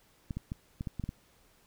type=clicks; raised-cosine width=5 ms; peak=-23 dBFS; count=8; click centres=0.308 / 0.37 / 0.519 / 0.809 / 0.872 / 0.997 / 1.039 / 1.091 s; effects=pink hiss -65 dBFS RMS until 1.66 s